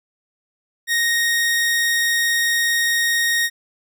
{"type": "tone", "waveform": "sawtooth", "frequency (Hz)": 1864.7, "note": "A#6", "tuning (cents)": 0, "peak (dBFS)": -13, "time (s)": [0.87, 3.5], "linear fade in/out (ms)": 50, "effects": []}